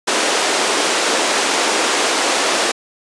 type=band-pass noise; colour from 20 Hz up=pink; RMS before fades=-17 dBFS; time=0.07-2.72 s; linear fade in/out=10 ms; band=320 to 8900 Hz; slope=24 dB/octave; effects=resampled to 24000 Hz